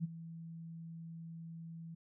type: tone with ADSR envelope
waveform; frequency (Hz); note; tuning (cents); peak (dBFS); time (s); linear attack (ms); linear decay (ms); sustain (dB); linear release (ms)
sine; 165; E3; +2; -31; 0-1.95; 41; 21; -14; 10
effects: none